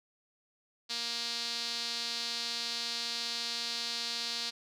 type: tone with band-pass filter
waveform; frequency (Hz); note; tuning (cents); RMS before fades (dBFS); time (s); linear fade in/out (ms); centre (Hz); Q
sawtooth; 234.7; A#3; +12; -36; 0.89-4.51; 20; 4400; 3.9
effects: none